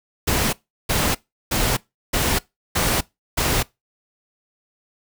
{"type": "noise bursts", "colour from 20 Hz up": "pink", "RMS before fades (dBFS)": -20, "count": 6, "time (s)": [0.27, 3.63], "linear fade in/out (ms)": 10, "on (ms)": 260, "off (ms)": 360, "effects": ["noise-tail reverb RT60 0.2 s tail -22 dB re dry"]}